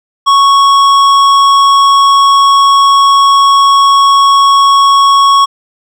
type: tone with hard clipping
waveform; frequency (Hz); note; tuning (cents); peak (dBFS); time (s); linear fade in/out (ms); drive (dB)
sine; 1108; C#6; -1; -5; 0.26-5.46; 20; 11
effects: none